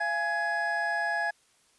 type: tone cluster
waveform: triangle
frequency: 683 / 832 / 1676 Hz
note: F5 / G#5 / G#6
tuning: -39 / +3 / +15 cents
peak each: -31 / -31 / -27 dBFS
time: 0-1.31 s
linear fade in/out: 10 ms
effects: white hiss -65 dBFS RMS until 1.78 s + resampled to 24000 Hz